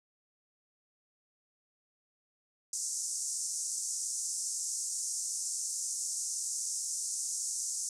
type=band-pass noise; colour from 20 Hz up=pink; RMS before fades=-36 dBFS; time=2.73-7.89 s; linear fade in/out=2 ms; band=5800 to 9300 Hz; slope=48 dB/octave; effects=none